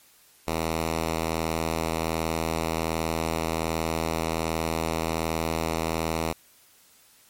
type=tone; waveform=5% pulse; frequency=81.3 Hz; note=E2; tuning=23 cents flat; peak=-14 dBFS; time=0.47-6.33 s; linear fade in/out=10 ms; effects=white hiss -57 dBFS RMS until 7.29 s + MP3 64 kbps